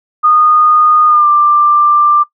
sine tone with pitch glide, 1229 to 1184.4 Hz, D#6 to D6, -22 to +14 cents, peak -5 dBFS, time 0.23-2.24 s, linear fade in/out 20 ms, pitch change -64 cents, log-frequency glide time 1.07-1.28 s, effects noise-tail reverb RT60 0.1 s tail -20 dB re dry

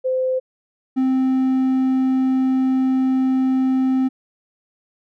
sine / triangle tone pair in turn, 516 / 261.2 Hz, C5 / C4, -24 / -3 cents, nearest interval octave, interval 1179 cents, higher first, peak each -17 / -13 dBFS, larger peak second, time 0.04-0.4 / 0.96-4.09 s, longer second, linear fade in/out 20 ms, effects none

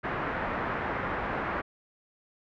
white low-pass noise, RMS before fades -32 dBFS, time 0.03-1.62 s, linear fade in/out 20 ms, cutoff 1700 Hz, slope 24 dB/octave, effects none

